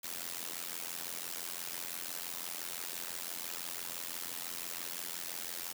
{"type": "noise with amplitude modulation", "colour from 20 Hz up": "white", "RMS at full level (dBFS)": -37, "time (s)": [0.03, 5.73], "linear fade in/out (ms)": 10, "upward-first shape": "sine", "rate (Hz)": 85.9, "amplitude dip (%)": 95, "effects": ["high-pass 150 Hz 12 dB/octave"]}